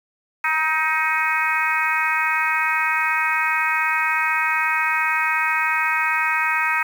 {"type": "harmonic tone with a mistuned harmonic", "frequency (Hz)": 314.2, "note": "D#4", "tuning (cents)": 17, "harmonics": [3, 4, 5, 6, 7, 8], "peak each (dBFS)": [-25, -25, -25, -25, -25, -25], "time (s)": [0.44, 6.83], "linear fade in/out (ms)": 5, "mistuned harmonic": 4, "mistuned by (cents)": 21, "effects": ["7-bit"]}